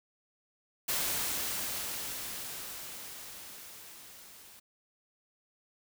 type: noise with level ramp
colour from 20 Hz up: white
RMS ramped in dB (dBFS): -31 to -54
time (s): 0.88-4.6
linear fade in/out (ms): 10
effects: none